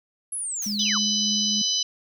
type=linear sweep; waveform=sine; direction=down; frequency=11050 to 932.3 Hz; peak=-27 dBFS; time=0.32-0.98 s; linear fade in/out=5 ms
type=noise with exponential decay; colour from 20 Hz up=blue; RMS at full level=-35 dBFS; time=0.62-1.06 s; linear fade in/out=1 ms; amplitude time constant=95 ms
type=tone with tremolo; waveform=sine; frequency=207.7 Hz; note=G#3; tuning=in tune; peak=-27 dBFS; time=0.66-1.62 s; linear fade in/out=5 ms; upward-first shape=triangle; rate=3.4 Hz; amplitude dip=25%
type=harmonic tone; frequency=1000 Hz; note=B5; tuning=21 cents sharp; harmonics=3 / 4 / 5 / 6; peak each=-27 / -27 / -27 / -27 dBFS; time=0.79-1.83 s; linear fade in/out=5 ms
effects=none